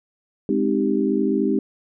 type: chord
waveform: sine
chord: Ab major seventh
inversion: none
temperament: equal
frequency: 207.7 / 261.6 / 311.1 / 392 Hz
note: Ab3 / C4 / Eb4 / G4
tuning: 0 / 0 / 0 / 0 cents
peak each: -23 dBFS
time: 0.49-1.59 s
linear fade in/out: 2 ms
effects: none